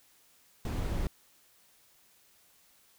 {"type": "noise", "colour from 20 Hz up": "brown", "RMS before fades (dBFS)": -32, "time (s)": [0.65, 1.07], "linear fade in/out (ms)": 2, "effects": ["white hiss -64 dBFS RMS until 2.98 s"]}